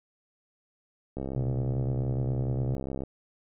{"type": "click train", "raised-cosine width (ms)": 2, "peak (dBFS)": -21, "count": 126, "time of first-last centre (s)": [1.17, 3.036], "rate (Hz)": 67}
{"type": "tone with vibrato", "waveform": "sine", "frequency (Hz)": 124.1, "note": "B2", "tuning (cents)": 9, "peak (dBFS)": -27, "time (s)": [1.36, 2.75], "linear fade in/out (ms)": 0, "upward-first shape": "triangle", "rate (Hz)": 7.6, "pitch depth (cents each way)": 31}
{"effects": []}